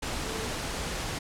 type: tone in noise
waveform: sine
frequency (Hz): 442.2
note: A4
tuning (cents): +9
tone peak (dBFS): -38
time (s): 0.26-0.47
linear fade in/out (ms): 10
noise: pink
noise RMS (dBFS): -33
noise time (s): 0.02-1.19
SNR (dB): -8
effects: low-pass 9000 Hz 12 dB/octave